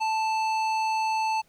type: tone with low-pass filter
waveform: square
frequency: 880 Hz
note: A5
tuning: in tune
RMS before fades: -26 dBFS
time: 0-1.42 s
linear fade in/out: 20 ms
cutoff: 5200 Hz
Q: 0.69
effects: pink hiss -64 dBFS RMS until 1.48 s